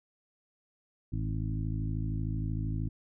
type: harmonic tone with a mistuned harmonic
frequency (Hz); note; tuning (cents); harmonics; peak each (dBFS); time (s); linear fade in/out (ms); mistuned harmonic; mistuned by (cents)
53; G#1; +36; 1 / 2 / 3 / 4 / 5 / 6; -35 / -33 / -37 / -47 / -41 / -45; 1.12-2.89; 10; 1; -120
effects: none